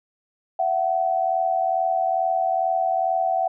sine tone pair together, 671.7 / 754 Hz, E5 / F#5, +32 / +32 cents, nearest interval major second, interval 200 cents, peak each -23 / -21 dBFS, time 0.59-3.48 s, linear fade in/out 5 ms, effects none

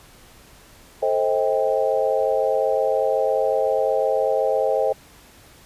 sine chord, A half-diminished seventh, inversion none, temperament just, 440 / 528 / 633.6 / 792 Hz, A4 / C5 / Eb5 / G5, 0 / +16 / +31 / +18 cents, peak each -24 / -21 / -23 / -26 dBFS, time 1.02-4.93 s, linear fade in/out 10 ms, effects pink hiss -49 dBFS RMS until 5.65 s + resampled to 32000 Hz

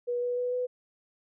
sine tone with pitch steps, 485.3 / 489.5 / 493.8 / 498.1 Hz, B4 / B4 / B4 / B4, -30 / -15 / 0 / +15 cents, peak -27 dBFS, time 0.07-0.67 s, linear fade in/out 20 ms, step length 150 ms, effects none

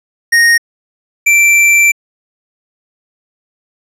square tone pair in turn, 1861 / 2345 Hz, A#6 / D7, -3 / -3 cents, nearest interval major third, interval 400 cents, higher second, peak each -6 dBFS, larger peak neither, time 0.32-0.58 / 1.26-1.92 s, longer second, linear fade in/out 10 ms, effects low-pass 11000 Hz 12 dB/octave

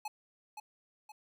square tone with echo, 851 Hz, G#5, 42 cents sharp, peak -37 dBFS, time 0.05-0.08 s, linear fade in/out 5 ms, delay 520 ms, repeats 2, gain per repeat -6 dB, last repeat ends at 1.12 s, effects none

